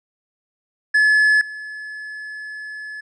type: tone with level steps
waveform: triangle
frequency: 1715 Hz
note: A6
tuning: 45 cents flat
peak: -10 / -28 dBFS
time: 0.94-3.01 s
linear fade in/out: 10 ms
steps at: 1.41 s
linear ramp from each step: 2 ms
effects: resampled to 22050 Hz